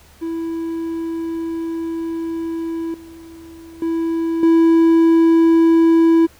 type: tone with level steps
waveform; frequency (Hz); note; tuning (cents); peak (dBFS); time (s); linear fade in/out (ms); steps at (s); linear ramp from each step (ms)
triangle; 329.6; E4; 0; -19 / -34 / -15 / -7; 0.21-6.27; 20; 2.94 / 3.82 / 4.43; 2
effects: added 75 Hz sine -49 dBFS peak until 6.39 s + pink hiss -49 dBFS RMS until 6.39 s